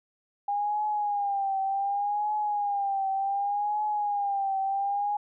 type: tone with vibrato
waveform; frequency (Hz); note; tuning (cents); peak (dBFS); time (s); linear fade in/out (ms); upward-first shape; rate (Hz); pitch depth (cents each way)
sine; 809; G#5; -46; -25; 0.48-5.17; 5; triangle; 0.67; 83
effects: none